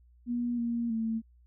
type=tone with pitch steps; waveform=sine; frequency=240.6 / 234.9 / 224.4 Hz; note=B3 / A#3 / A3; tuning=-45 / +13 / +34 cents; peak=-28 dBFS; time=0.26-1.22 s; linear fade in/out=50 ms; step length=320 ms; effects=added 60 Hz sine -57 dBFS peak until 1.46 s